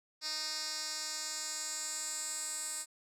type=tone with band-pass filter sweep; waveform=10% pulse; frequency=308.6 Hz; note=D#4; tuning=14 cents flat; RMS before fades=-39 dBFS; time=0.21-2.86 s; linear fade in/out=50 ms; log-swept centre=5400 to 8400 Hz; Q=3.6; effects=none